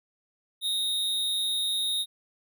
square tone with amplitude modulation, 3729 Hz, A#7, in tune, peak -24 dBFS, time 0.61-2.06 s, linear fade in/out 50 ms, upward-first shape sine, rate 197 Hz, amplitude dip 50%, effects none

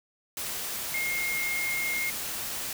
sine tone in noise, 2138 Hz, C7, 37 cents sharp, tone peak -28 dBFS, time 0.94-2.1 s, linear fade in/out 2 ms, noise white, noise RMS -34 dBFS, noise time 0.37-2.73 s, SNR +3 dB, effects none

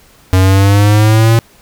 square exponential sweep, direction up, 92.5 to 115.6 Hz, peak -6 dBFS, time 0.33-1.39 s, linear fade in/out 0 ms, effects pink hiss -45 dBFS RMS until 1.61 s

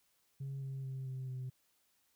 sine tone with pitch steps, 136.8 / 134.68 / 132.6 / 130.55 / 128.53 Hz, C#3 / C#3 / C3 / C3 / C3, -23 / -50 / +23 / -3 / -30 cents, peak -37 dBFS, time 0.4-1.5 s, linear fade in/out 10 ms, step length 220 ms, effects tanh soft clip ceiling -37 dBFS + white hiss -75 dBFS RMS until 2.15 s

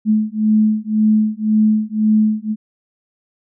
sine beating tone pair, 214.4 / 216.3 Hz, A3 / A3, -45 / -29 cents, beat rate 1.9 Hz, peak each -15 dBFS, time 0.05-2.56 s, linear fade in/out 50 ms, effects none

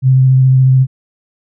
sine tone with vibrato, 130.81 Hz, C3, in tune, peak -5 dBFS, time 0.02-0.87 s, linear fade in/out 50 ms, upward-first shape sine, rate 14 Hz, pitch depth 15 cents each way, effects none

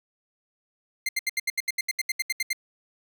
sawtooth tone bursts, 2093 Hz, C7, in tune, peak -20 dBFS, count 15, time 1.06-2.531 s, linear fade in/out 5 ms, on 29 ms, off 74 ms, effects none

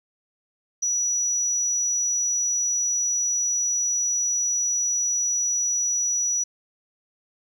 sine tone, 5870 Hz, F#8, 15 cents flat, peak -20 dBFS, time 0.82-6.44 s, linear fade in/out 10 ms, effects tanh soft clip ceiling -16 dBFS + 10-bit

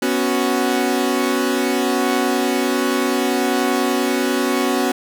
sawtooth chord, B suspended second, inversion none, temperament equal, 246.9 / 277.2 / 370 Hz, B3 / C#4 / F#4, 0 / 0 / 0 cents, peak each -17 dBFS, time 0.02-4.92 s, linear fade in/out 5 ms, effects none

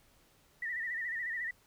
sine tone with vibrato, 1886 Hz, A#6, 20 cents sharp, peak -34 dBFS, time 0.62-1.51 s, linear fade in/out 5 ms, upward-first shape sine, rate 14 Hz, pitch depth 91 cents each way, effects pink hiss -66 dBFS RMS until 1.66 s

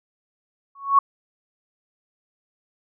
sine tone with exponential growth, 1108.7 Hz, C#6, in tune, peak -8 dBFS, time 0.75-0.99 s, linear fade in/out 5 ms, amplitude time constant 51 ms, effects none

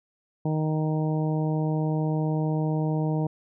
harmonic tone, 155.56 Hz, D#3, in tune, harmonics 1 / 2 / 3 / 4 / 5 / 6, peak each -24 / -30 / -34 / -36 / -38 / -40 dBFS, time 0.45-3.27 s, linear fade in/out 5 ms, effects none

